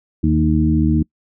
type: harmonic tone with a mistuned harmonic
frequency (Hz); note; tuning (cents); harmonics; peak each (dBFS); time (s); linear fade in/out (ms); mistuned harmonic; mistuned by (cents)
77.78; D#2; 0; 1 / 2 / 3 / 4; -18 / -18 / -18 / -18; 0.23-1.03; 10; 3; -24
effects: noise-tail reverb RT60 0.1 s tail -26 dB re dry